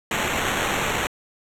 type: noise with sample-and-hold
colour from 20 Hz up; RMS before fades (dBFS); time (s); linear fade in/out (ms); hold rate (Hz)
white; -24; 0.11-1.07; 2; 4900
effects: low-pass 12000 Hz 12 dB/octave